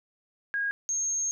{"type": "tone pair in turn", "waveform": "sine", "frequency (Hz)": [1635, 6452], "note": ["G#6", "G8"], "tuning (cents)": [-28, 49], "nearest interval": "2 octaves", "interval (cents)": 2377, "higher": "second", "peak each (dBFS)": -26, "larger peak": "neither", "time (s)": [[0.54, 0.71], [0.89, 1.31]], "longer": "second", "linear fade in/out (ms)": 0, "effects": []}